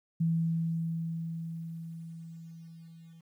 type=tone with level ramp; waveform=sine; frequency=164.81 Hz; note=E3; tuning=in tune; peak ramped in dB=-24 to -50 dBFS; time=0.2-3.21 s; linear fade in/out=10 ms; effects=11-bit